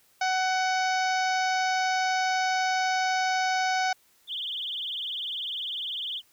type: harmonic tone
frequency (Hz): 748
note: F#5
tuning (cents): +19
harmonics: 1 / 2 / 3 / 4 / 5 / 6 / 7 / 8 / 9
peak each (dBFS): -25 / -30 / -34 / -41 / -40 / -40 / -38 / -40 / -48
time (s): 0.21-3.93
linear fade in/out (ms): 5
type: tone with vibrato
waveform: sine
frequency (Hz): 3270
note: G#7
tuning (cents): -28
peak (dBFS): -30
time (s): 4.27-6.22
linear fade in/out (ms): 50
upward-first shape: triangle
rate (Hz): 20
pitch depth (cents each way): 210
effects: white hiss -63 dBFS RMS until 6.32 s